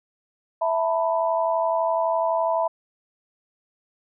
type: chord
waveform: sine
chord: E suspended fourth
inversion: none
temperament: equal with one note detuned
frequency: 659.3 / 895.9 / 987.8 Hz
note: E5 / A5 / B5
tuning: 0 / +31 / 0 cents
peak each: -22 / -27 / -25 dBFS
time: 0.61-2.68 s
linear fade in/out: 10 ms
effects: none